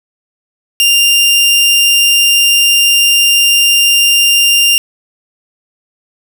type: tone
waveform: sawtooth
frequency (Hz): 2794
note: F7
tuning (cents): 0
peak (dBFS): -3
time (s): 0.8-4.78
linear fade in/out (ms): 0
effects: none